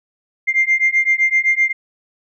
sine beating tone pair, 2098 / 2105.8 Hz, C7 / C7, +4 / +11 cents, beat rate 7.8 Hz, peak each -15 dBFS, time 0.47-1.73 s, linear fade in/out 20 ms, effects tanh soft clip ceiling -6 dBFS

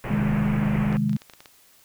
pink low-pass noise, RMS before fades -31 dBFS, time 0.04-0.97 s, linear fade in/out 0 ms, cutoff 2600 Hz, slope 48 dB/octave
sine chord, Ab major, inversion first, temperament equal, 130.81 / 155.56 / 207.7 Hz, C3 / Eb3 / Ab3, 0 / 0 / 0 cents, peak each -27 / -26 / -22 dBFS, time 0.1-1.17 s, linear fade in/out 5 ms
clicks, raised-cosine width 0.2 ms, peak -26 dBFS, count 9, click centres 0.927 / 1.095 / 1.131 / 1.164 / 1.219 / 1.298 / 1.336 / 1.405 / 1.458 s
effects white hiss -56 dBFS RMS until 1.84 s

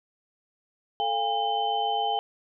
sine tone cluster, 442.9 / 702 / 809 / 3064 Hz, A4 / F5 / G#5 / G7, +11 / +9 / -46 / -40 cents, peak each -34 / -32 / -25 / -33 dBFS, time 1-2.19 s, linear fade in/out 0 ms, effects none

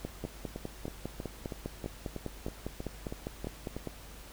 two click trains, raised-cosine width 2 ms, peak -22 / -24 dBFS, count 20 / 12, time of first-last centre 0.05-3.873 / 0.24-3.766 s, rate 4.97 / 3.12 Hz, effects added 50 Hz sine -49 dBFS peak until 4.32 s + pink hiss -51 dBFS RMS until 4.32 s

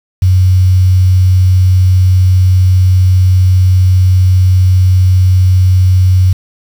sine tone with quantisation, 92.5 Hz, F#2, in tune, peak -4 dBFS, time 0.22-6.33 s, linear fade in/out 5 ms, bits 5, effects none

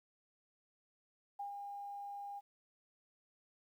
sine tone with ADSR envelope, 807 Hz, G#5, 50 cents flat, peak -39 dBFS, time 1.39-2.41 s, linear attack 9 ms, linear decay 110 ms, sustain -4 dB, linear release 30 ms, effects 12-bit

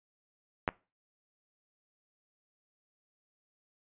clicks, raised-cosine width 0.5 ms, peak -12 / -19 dBFS, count 2, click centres 0.678 / 0.689 s, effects noise-tail reverb RT60 0.3 s tail -22 dB re dry + resampled to 8000 Hz

